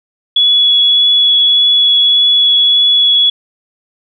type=tone with vibrato; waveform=sine; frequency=3385 Hz; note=G#7; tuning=32 cents sharp; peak=-6 dBFS; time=0.36-3.3 s; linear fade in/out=5 ms; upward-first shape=triangle; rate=1.7 Hz; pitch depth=8 cents each way; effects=none